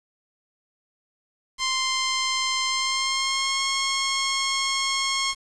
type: tone with pitch glide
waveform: 10% pulse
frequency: 1046.5 to 1082.8 Hz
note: C6 to C#6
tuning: 0 to -41 cents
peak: -14 dBFS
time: 1.58-5.35 s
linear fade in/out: 50 ms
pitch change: +59 cents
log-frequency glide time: 2.65-3.62 s
effects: resampled to 22050 Hz + 7-bit